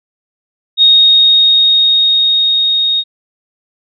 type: tone with level ramp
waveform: sine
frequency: 3729 Hz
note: A#7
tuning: in tune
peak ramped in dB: -3 to -10 dBFS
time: 0.77-3.04 s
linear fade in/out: 50 ms
effects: none